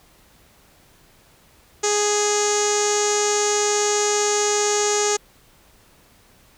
sawtooth tone with low-pass filter, 415.3 Hz, G#4, in tune, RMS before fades -20 dBFS, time 1.83-5.17 s, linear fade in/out 10 ms, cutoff 6700 Hz, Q 9.1, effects pink hiss -54 dBFS RMS until 6.57 s

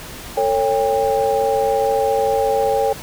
sine tone cluster, 448.9 / 549 / 800 Hz, A4 / C#5 / G5, +35 / -17 / +35 cents, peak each -19 dBFS, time 0.37-2.93 s, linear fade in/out 5 ms, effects pink hiss -34 dBFS RMS until 3.02 s

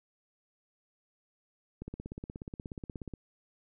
click train, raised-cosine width 3 ms, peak -27 dBFS, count 23, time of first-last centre 1.82-3.137 s, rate 16.7 Hz, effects none

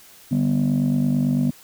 sine chord, G major, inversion second, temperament just, 147 / 196 / 245 Hz, D3 / G3 / B3, +2 / 0 / -14 cents, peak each -20 / -22 / -18 dBFS, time 0.31-1.51 s, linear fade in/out 10 ms, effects tanh soft clip ceiling -13 dBFS + white hiss -48 dBFS RMS until 1.63 s

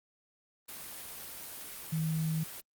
sine tone in noise, 159.3 Hz, D#3, 41 cents sharp, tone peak -29 dBFS, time 1.92-2.44 s, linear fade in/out 10 ms, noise white, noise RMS -44 dBFS, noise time 0.68-2.61 s, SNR +12 dB, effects Opus 32 kbps

